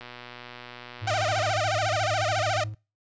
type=click train; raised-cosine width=0.3 ms; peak=-25 dBFS; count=185; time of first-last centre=0.01-1.518 s; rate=122 Hz
type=tone with tremolo; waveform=triangle; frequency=106.4 Hz; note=G#2; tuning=42 cents sharp; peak=-28 dBFS; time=1.01-2.75 s; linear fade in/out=20 ms; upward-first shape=square; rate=11 Hz; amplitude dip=35%
type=tone with vibrato; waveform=sawtooth; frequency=688 Hz; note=F5; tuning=26 cents flat; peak=-20 dBFS; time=1.07-2.64 s; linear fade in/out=5 ms; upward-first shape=sine; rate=14 Hz; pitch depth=240 cents each way
effects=noise-tail reverb RT60 0.3 s tail -25 dB re dry + resampled to 16000 Hz